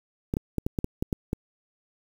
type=clicks; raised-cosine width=3 ms; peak=-13 dBFS; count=9; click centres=0.339 / 0.369 / 0.583 / 0.665 / 0.788 / 0.844 / 1.025 / 1.128 / 1.331 s; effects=7-bit